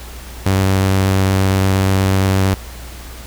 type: tone with vibrato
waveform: sawtooth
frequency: 95.9 Hz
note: G2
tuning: 37 cents flat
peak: -8 dBFS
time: 0.46-2.54 s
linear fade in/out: 0 ms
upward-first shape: triangle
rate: 8.5 Hz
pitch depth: 11 cents each way
effects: added 60 Hz sine -31 dBFS peak until 3.26 s + pink hiss -36 dBFS RMS until 3.26 s